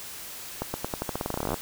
accelerating click train, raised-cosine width 1 ms, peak -14 dBFS, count 21, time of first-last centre 0.62-1.542 s, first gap 120 ms, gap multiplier 0.88, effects white hiss -40 dBFS RMS until 1.61 s

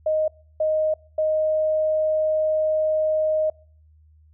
sine tone bursts at uneven times, 622.3 Hz, D#5, in tune, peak -18 dBFS, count 3, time 0.06-0.28 / 0.6-0.94 / 1.18-3.5 s, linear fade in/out 5 ms, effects noise-tail reverb RT60 0.5 s tail -26 dB re dry + added 77 Hz sine -51 dBFS peak until 4.33 s

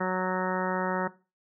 harmonic tone, 185 Hz, F#3, in tune, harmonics 1 / 2 / 3 / 4 / 5 / 6 / 7 / 8 / 9 / 10, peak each -31 / -33 / -33 / -38 / -34 / -40 / -36 / -39 / -42 / -38 dBFS, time 0-1.08 s, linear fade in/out 10 ms, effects noise-tail reverb RT60 0.3 s tail -17 dB re dry

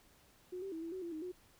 sine tone with pitch steps, 363.2 / 388.5 / 324.4 / 332 / 373.8 / 340.7 / 312.9 / 362 Hz, F#4 / G4 / E4 / E4 / F#4 / F4 / D#4 / F#4, -32 / -16 / -28 / +12 / +18 / -43 / +10 / -38 cents, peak -40 dBFS, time 0.52-1.32 s, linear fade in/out 10 ms, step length 100 ms, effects pink hiss -66 dBFS RMS until 1.59 s

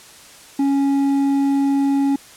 sine tone with hard clipping, 277.2 Hz, C#4, in tune, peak -16 dBFS, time 0.59-2.16 s, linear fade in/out 5 ms, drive 5 dB, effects white hiss -43 dBFS RMS until 2.36 s + low-pass 10000 Hz 12 dB/octave

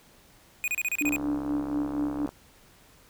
square tone bursts, 2476 Hz, D#7, 9 cents flat, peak -26 dBFS, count 8, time 0.64-1.161 s, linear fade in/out 0 ms, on 38 ms, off 31 ms
sine tone with tremolo, 293.7 Hz, D4, in tune, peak -24 dBFS, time 1.01-2.26 s, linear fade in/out 2 ms, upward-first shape sine, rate 4.2 Hz, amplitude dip 60%
click train, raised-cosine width 1 ms, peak -23 dBFS, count 85, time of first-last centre 1.05-2.291 s, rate 67.7 Hz
effects pink hiss -57 dBFS RMS until 3.09 s

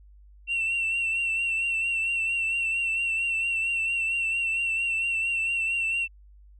sine tone with vibrato, 2712 Hz, E7, 49 cents sharp, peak -22 dBFS, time 0.47-6.08 s, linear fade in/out 50 ms, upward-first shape triangle, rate 4.4 Hz, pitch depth 44 cents each way, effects tanh soft clip ceiling -22 dBFS + added 50 Hz sine -49 dBFS peak until 6.59 s

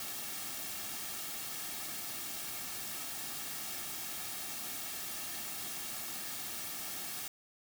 white noise with comb filter, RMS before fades -41 dBFS, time 0-7.28 s, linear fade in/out 2 ms, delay 2 ms, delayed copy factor -0.55, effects none

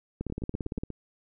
two click trains, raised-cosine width 3 ms, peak -19 / -24 dBFS, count 12 / 6, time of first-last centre 0.21-0.835 / 0.3-0.903 s, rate 17.6 / 8.29 Hz, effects none

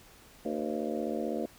harmonic tone with a mistuned harmonic, 75.9 Hz, D#2, 42 cents flat, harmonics 3 / 4 / 5 / 6 / 7 / 8 / 9, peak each -36 / -37 / -38 / -39 / -39 / -40 / -41 dBFS, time 0.45-1.46 s, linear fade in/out 5 ms, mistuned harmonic 6, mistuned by +91 cents, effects pink hiss -56 dBFS RMS until 1.58 s

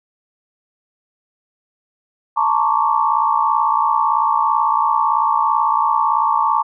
sine tone cluster, 873 / 931 / 1089 / 1152 Hz, A5 / A#5 / C#6 / D6, -14 / -2 / -31 / -34 cents, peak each -19 dBFS, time 2.36-6.63 s, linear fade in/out 20 ms, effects none

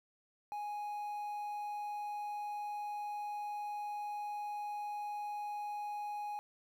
triangle tone with quantisation, 830.6 Hz, G#5, in tune, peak -36 dBFS, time 0.52-6.39 s, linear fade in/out 0 ms, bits 11, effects none

